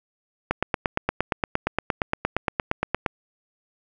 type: click train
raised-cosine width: 0.5 ms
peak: -6 dBFS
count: 23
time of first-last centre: 0.51-3.062 s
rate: 8.62 Hz
effects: none